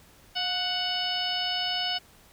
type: harmonic tone with a mistuned harmonic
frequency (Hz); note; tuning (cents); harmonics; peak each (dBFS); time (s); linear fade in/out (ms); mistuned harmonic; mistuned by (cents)
740; F#5; 0; 1 / 2 / 3 / 4 / 5 / 6 / 7; -34 / -37 / -40 / -29 / -39 / -36 / -35; 0.35-1.99; 20; 1; -46
effects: pink hiss -56 dBFS RMS until 2.32 s